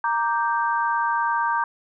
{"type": "chord", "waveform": "sine", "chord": "G minor", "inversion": "first", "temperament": "equal", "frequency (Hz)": [932.3, 1174.7, 1568], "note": ["Bb5", "D6", "G6"], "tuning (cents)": [0, 0, 0], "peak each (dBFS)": [-22, -26, -26], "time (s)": [0.04, 1.64], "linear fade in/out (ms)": 2, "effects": []}